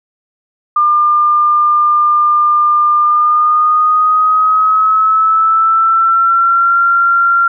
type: tone with pitch glide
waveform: sine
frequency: 1200 to 1378.4 Hz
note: D6 to F6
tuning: +37 to -23 cents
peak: -7 dBFS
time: 0.76-7.48 s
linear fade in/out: 5 ms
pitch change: +240 cents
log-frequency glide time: 3.01-6.77 s
effects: none